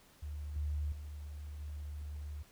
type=tone with level steps; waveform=sine; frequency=74.1 Hz; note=D2; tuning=16 cents sharp; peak=-39 / -33 / -42 / -40 dBFS; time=0.22-2.43 s; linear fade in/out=10 ms; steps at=0.56 / 0.92 / 1.6 s; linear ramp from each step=2 ms; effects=pink hiss -63 dBFS RMS until 2.51 s